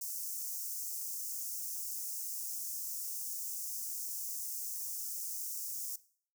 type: high-pass noise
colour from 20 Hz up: white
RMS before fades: -40 dBFS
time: 0.01-5.96 s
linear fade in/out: 5 ms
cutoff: 5500 Hz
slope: 48 dB/octave
effects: noise-tail reverb RT60 0.5 s tail -18 dB re dry